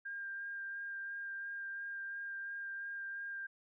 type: tone with vibrato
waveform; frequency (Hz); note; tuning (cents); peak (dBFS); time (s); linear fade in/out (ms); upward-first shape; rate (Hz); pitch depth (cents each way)
sine; 1600; G6; +35; -40; 0.05-3.47; 10; sine; 2.9; 13
effects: none